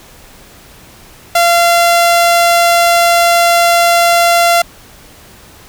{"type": "tone", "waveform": "sawtooth", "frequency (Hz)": 687, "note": "F5", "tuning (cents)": -29, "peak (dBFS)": -3, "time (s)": [1.35, 4.62], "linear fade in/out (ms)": 5, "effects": ["pink hiss -39 dBFS RMS until 5.68 s"]}